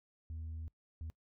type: tone bursts at uneven times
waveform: sine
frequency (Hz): 80.2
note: E2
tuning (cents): -47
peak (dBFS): -38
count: 2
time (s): 0.3-0.68 / 1.01-1.1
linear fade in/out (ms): 0
effects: noise-tail reverb RT60 0.1 s tail -24 dB re dry + tanh soft clip ceiling -39 dBFS